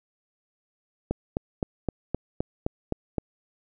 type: click train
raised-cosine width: 2 ms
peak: -12 dBFS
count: 9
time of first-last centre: 1.11-3.183 s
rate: 3.86 Hz
effects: none